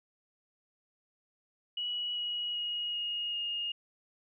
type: tone with pitch steps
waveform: sine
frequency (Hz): 2926 / 2906 / 2886 / 2866 / 2846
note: F#7 / F#7 / F#7 / F7 / F7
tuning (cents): -20 / -32 / -44 / +44 / +32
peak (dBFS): -32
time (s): 1.77-3.72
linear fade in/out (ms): 5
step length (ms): 390
effects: none